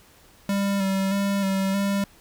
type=tone with vibrato; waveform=square; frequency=196 Hz; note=G3; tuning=in tune; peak=-22 dBFS; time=0.49-2.04 s; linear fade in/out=2 ms; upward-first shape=square; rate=1.6 Hz; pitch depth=25 cents each way; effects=pink hiss -54 dBFS RMS until 2.2 s